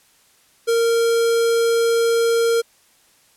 square tone with notch filter, 462.5 Hz, A#4, 14 cents flat, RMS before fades -17 dBFS, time 0.67-2.62 s, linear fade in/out 20 ms, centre 2000 Hz, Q 1.4, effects white hiss -56 dBFS RMS until 3.36 s + low-pass 12000 Hz 12 dB/octave

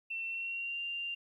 sine tone with pitch glide, 2695 to 2785 Hz, E7 to F7, +38 to -5 cents, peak -35 dBFS, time 0.1-1.15 s, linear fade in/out 10 ms, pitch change +57 cents, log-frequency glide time 0.25-0.8 s, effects 12-bit

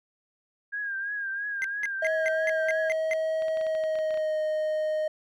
sine tone with vibrato, 1620 Hz, G#6, 43 cents flat, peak -29 dBFS, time 0.72-2.9 s, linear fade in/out 20 ms, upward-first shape triangle, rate 3 Hz, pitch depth 69 cents each way
triangle tone bursts, 2060 Hz, C7, 28 cents flat, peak -24 dBFS, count 8, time 1.62-3.134 s, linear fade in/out 0 ms, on 23 ms, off 190 ms
triangle tone with pitch glide, 637 to 619.2 Hz, D#5 to D#5, +41 to -9 cents, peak -23 dBFS, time 2.02-5.08 s, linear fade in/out 5 ms, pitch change -50 cents, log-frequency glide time 3.57-4.4 s
clicks, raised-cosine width 0.3 ms, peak -28 dBFS, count 12, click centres 3.422 / 3.483 / 3.572 / 3.612 / 3.667 / 3.751 / 3.838 / 3.955 / 3.988 / 4.107 / 4.142 / 4.174 s
effects none

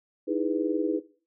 sine chord, E major seventh, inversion third, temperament just, 309 / 329.6 / 412 / 494.4 Hz, D#4 / E4 / G#4 / B4, -12 / 0 / -14 / +2 cents, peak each -29 / -30 / -31 / -31 dBFS, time 0.27-1 s, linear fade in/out 20 ms, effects noise-tail reverb RT60 0.4 s tail -18 dB re dry

